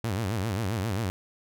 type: tone with vibrato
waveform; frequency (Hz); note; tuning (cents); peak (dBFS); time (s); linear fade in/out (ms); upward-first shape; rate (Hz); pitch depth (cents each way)
sawtooth; 103.83; G#2; 0; -23; 0.04-1.1; 0; sine; 7.5; 220
effects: none